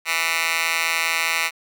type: tone with high-pass filter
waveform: 10% pulse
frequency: 164.81 Hz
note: E3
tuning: in tune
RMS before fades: -22 dBFS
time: 0.05-1.51 s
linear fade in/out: 50 ms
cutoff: 1800 Hz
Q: 2.6
effects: none